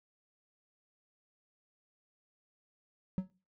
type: tone with exponential decay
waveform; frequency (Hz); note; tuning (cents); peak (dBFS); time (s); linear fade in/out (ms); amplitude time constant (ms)
triangle; 185.7; F#3; +7; -24; 3.18-3.3; 0; 25
effects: noise-tail reverb RT60 0.3 s tail -18 dB re dry